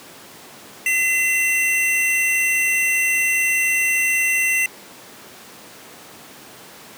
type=tone pair together; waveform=square; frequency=2034 / 2715 Hz; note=C7 / F7; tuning=-50 / -50 cents; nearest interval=perfect fourth; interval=500 cents; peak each=-20 dBFS; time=0.86-4.66 s; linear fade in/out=2 ms; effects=pink hiss -41 dBFS RMS until 6.97 s + high-pass 200 Hz 12 dB/octave